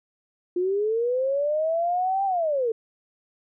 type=linear two-way sweep; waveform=sine; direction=up then down; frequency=349.2 to 794 to 434.2 Hz; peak=-21 dBFS; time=0.56-2.72 s; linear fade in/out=5 ms; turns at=2.25 s; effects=none